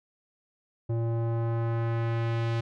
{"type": "tone with low-pass filter sweep", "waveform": "square", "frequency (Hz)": 115.4, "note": "A#2", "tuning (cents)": -17, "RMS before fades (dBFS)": -28, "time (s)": [0.89, 2.61], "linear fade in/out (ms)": 10, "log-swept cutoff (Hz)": [530, 4000], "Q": 0.91, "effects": []}